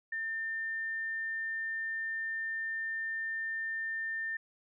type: tone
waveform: sine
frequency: 1800 Hz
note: A6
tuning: 39 cents sharp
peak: -33 dBFS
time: 0.12-4.37 s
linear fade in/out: 5 ms
effects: none